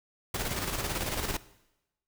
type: noise with tremolo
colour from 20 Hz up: pink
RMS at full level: -31 dBFS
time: 0.34-1.37 s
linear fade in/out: 5 ms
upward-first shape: square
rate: 18 Hz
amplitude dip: 45%
effects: noise-tail reverb RT60 0.9 s tail -18 dB re dry